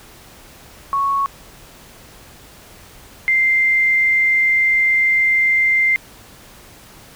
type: tone pair in turn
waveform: sine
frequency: 1107 / 2091 Hz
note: C#6 / C7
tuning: -3 / -2 cents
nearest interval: major seventh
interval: 1101 cents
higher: second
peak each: -15 / -12 dBFS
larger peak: second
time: 0.93-1.26 / 3.28-5.96 s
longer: second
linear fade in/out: 0 ms
effects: pink hiss -43 dBFS RMS until 7.15 s